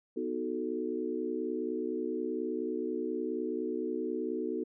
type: chord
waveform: sine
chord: B dominant seventh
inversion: none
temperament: equal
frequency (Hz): 246.9 / 311.1 / 370 / 440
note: B3 / D#4 / F#4 / A4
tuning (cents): 0 / 0 / 0 / 0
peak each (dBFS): -38 / -37 / -36 / -37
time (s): 0.16-4.64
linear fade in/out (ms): 10
effects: none